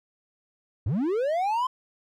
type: linear sweep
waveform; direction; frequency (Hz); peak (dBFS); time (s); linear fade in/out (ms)
triangle; up; 80 to 1046.5; -21; 0.86-1.67; 5
effects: none